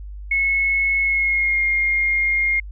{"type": "tone with pitch glide", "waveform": "sine", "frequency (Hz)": [2188, 2129], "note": ["C#7", "C7"], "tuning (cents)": [-23, 30], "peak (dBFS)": -16, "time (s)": [0.31, 2.6], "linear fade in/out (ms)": 5, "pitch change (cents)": -47, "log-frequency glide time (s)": [1, 1.61], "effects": ["added 50 Hz sine -31 dBFS peak until 2.71 s"]}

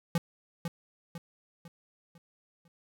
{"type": "tone with echo", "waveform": "square", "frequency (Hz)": 169.7, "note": "F3", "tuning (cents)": -49, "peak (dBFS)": -25, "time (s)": [0.15, 0.18], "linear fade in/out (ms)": 2, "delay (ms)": 500, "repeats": 5, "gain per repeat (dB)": -7, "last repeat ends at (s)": 2.68, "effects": []}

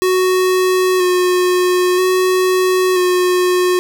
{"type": "tone with vibrato", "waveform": "square", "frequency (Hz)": 366.2, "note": "F#4", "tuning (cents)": -18, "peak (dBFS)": -12, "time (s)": [0.02, 3.79], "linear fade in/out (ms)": 0, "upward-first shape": "square", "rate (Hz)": 0.51, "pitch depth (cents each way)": 19, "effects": []}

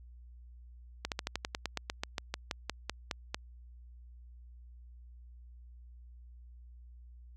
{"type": "slowing click train", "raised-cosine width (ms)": 0.2, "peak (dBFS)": -16, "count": 18, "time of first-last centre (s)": [1.05, 3.345], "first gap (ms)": 68, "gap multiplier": 1.08, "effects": ["added 60 Hz sine -50 dBFS peak until 7.36 s"]}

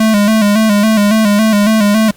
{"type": "tone with vibrato", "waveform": "square", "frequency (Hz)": 212.2, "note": "G#3", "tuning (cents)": 38, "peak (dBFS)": -8, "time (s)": [0, 2.11], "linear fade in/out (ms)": 5, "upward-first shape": "square", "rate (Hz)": 3.6, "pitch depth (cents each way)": 61, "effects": ["pink hiss -45 dBFS RMS until 2.16 s", "Opus 48 kbps"]}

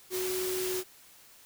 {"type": "tone in noise", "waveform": "sine", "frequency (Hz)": 370, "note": "F#4", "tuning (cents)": 0, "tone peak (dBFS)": -31, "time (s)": [0.1, 0.84], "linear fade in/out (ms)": 50, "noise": "white", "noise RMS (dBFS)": -36, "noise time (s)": [0.1, 0.84], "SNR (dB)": 2, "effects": ["white hiss -56 dBFS RMS until 1.45 s"]}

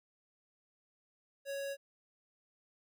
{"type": "tone", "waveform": "square", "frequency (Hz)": 555, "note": "C#5", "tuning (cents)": 2, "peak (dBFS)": -38, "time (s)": [1.45, 1.77], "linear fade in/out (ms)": 50, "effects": []}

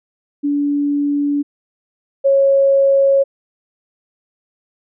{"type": "tone pair in turn", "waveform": "sine", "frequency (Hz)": [287.8, 549], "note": ["D4", "C#5"], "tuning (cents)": [-35, -17], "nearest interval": "major seventh", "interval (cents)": 1118, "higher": "second", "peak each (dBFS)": [-14, -9], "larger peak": "second", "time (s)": [[0.43, 1.43], [2.24, 3.24]], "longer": "neither", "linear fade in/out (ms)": 20, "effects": []}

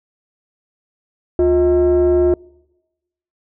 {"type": "tone with frequency modulation", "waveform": "sine", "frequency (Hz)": 354.9, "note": "F4", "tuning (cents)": 28, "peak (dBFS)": -9, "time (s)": [1.39, 2.34], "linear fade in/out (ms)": 2, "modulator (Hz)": 281, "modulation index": 0.57, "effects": ["noise-tail reverb RT60 1.0 s tail -26 dB re dry", "tanh soft clip ceiling -8 dBFS"]}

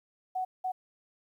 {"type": "tone bursts at uneven times", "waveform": "sine", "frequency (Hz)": 744, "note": "F#5", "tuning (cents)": 9, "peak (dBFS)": -29, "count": 2, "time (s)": [[0.35, 0.45], [0.64, 0.72]], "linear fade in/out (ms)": 10, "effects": ["11-bit"]}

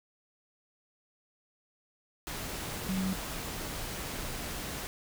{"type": "tone in noise", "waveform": "sine", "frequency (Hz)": 189.3, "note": "F#3", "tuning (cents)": 40, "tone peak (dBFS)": -29, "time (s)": [2.89, 3.13], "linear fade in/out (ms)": 0, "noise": "pink", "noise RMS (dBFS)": -38, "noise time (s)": [2.27, 4.87], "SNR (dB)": 6, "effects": []}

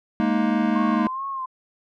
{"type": "chord", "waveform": "square", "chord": "Ab suspended second", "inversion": "none", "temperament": "equal with one note detuned", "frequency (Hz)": [208.5, 233.1, 311.1], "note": ["Ab3", "Bb3", "Eb4"], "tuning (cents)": [7, 0, 0], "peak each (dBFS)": [-24, -23, -25], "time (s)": [0.2, 1.07], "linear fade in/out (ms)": 0}
{"type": "tone with vibrato", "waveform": "sine", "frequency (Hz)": 1062, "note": "C6", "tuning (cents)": 25, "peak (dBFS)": -26, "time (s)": [0.75, 1.46], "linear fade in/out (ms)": 10, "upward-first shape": "sine", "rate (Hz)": 2.4, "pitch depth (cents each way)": 57}
{"effects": ["low-pass 2000 Hz 12 dB/octave"]}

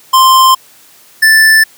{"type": "tone pair in turn", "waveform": "square", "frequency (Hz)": [1046.5, 1761.3], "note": ["C6", "A6"], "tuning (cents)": [0, 1], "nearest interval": "major sixth", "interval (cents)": 901, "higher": "second", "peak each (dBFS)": -4, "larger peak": "neither", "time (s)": [[0.13, 0.55], [1.22, 1.64]], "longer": "neither", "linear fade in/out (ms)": 10, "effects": ["white hiss -42 dBFS RMS until 1.77 s", "high-pass 100 Hz 12 dB/octave"]}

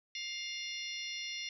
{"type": "harmonic tone with a mistuned harmonic", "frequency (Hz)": 704, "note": "F5", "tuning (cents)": 14, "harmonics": [3, 4, 5, 6, 7, 8], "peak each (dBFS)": [-43, -44, -45, -48, -49, -47], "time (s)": [0.15, 1.49], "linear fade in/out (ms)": 2, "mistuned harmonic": 7, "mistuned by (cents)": 78, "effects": []}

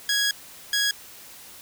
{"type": "tone pair in turn", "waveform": "15% pulse", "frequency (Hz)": [1659, 1659], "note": ["G#6", "G#6"], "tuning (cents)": [-2, -2], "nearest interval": "unison", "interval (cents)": 0, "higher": "neither", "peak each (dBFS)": -14, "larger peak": "neither", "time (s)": [[0.09, 0.31], [0.73, 0.91]], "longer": "first", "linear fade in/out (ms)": 2, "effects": ["white hiss -45 dBFS RMS until 1.61 s"]}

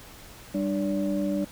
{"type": "tone cluster", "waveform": "sine", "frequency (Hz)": [197, 297.9, 574], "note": ["G3", "D4", "D5"], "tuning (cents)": [9, 25, -40], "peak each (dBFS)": [-27, -27, -31], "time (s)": [0.54, 1.45], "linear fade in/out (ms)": 10, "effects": ["tanh soft clip ceiling -16 dBFS", "pink hiss -47 dBFS RMS until 1.51 s"]}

